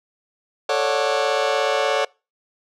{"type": "chord", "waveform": "sawtooth", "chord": "D major seventh", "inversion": "second", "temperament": "just", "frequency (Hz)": [440.5, 550.6, 587.3, 734.2], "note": ["A4", "C#5", "D5", "F#5"], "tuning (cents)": [2, -12, 0, -14], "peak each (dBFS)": [-20, -18, -20, -21], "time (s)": [0.69, 2.05], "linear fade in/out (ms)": 5, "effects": ["noise-tail reverb RT60 0.3 s tail -26 dB re dry", "low-pass 5000 Hz 12 dB/octave"]}